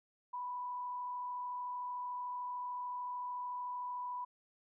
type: tone with frequency modulation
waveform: sine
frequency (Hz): 988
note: B5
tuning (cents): 0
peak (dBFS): -38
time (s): 0.33-4.25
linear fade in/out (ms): 10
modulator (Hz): 33.5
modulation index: 0.34
effects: none